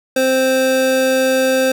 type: tone pair together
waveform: square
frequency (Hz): 261.6 / 523.2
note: C4 / C5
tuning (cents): 0 / 0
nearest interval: octave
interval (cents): 1200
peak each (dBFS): -20 / -14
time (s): 0.16-1.72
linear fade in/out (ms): 5
effects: none